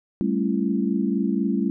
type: chord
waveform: sine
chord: A dominant seventh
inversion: third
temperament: equal with one note detuned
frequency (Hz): 196 / 220 / 277.2 / 337.1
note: G3 / A3 / C#4 / E4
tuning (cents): 0 / 0 / 0 / +39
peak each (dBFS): -24 / -25 / -26 / -28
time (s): 0.21-1.7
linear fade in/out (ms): 0
effects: none